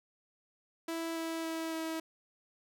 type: tone with pitch steps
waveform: sawtooth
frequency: 329.6 / 327.3 / 325.1 / 322.8 Hz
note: E4 / E4 / E4 / E4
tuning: 0 / -12 / -24 / -36 cents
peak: -31 dBFS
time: 0.88-2 s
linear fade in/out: 5 ms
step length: 280 ms
effects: none